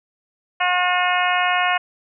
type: harmonic tone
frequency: 360 Hz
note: F#4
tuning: 47 cents flat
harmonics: 2 / 3 / 4 / 5 / 6 / 7 / 8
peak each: -21 / -23 / -24 / -25 / -26 / -26 / -27 dBFS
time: 0.6-1.78 s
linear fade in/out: 10 ms
effects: none